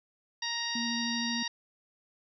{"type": "harmonic tone", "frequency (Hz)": 936, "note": "A#5", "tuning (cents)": 7, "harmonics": [1, 2, 3, 4, 5, 6], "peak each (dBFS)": [-41, -37, -41, -37, -38, -39], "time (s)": [0.42, 1.48], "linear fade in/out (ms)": 5}
{"type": "tone with vibrato", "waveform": "sine", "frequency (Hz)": 234.5, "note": "A#3", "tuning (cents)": 11, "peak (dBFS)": -33, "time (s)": [0.75, 1.43], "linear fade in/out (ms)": 5, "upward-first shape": "square", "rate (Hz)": 13, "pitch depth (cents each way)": 11}
{"effects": []}